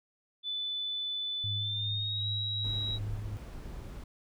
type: tone with pitch glide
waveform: sine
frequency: 3497 to 3858 Hz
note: A7 to B7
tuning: -11 to -41 cents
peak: -32 dBFS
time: 0.43-2.99 s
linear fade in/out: 50 ms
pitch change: +170 cents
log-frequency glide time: 1.57-2.28 s
type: tone with tremolo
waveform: sine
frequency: 103.83 Hz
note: G#2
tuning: in tune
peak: -33 dBFS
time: 1.44-3.37 s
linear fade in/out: 0 ms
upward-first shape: sine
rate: 2.6 Hz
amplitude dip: 35%
type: noise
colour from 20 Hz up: brown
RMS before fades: -42 dBFS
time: 2.64-4.04 s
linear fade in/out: 5 ms
effects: none